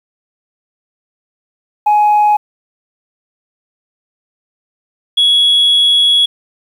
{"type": "tone pair in turn", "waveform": "sine", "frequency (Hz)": [838, 3352], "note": ["G#5", "G#7"], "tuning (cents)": [15, 15], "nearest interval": "2 octaves", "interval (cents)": 2400, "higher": "second", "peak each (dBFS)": -5, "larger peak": "neither", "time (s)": [[1.86, 2.37], [5.17, 6.26]], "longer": "second", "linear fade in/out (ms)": 10, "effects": ["tanh soft clip ceiling -5 dBFS", "7-bit"]}